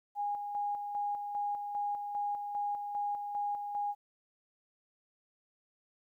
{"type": "tone with tremolo", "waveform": "sine", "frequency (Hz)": 820, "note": "G#5", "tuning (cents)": -22, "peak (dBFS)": -31, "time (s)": [0.15, 3.95], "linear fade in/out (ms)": 50, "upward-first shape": "square", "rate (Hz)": 2.5, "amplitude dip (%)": 45, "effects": ["12-bit"]}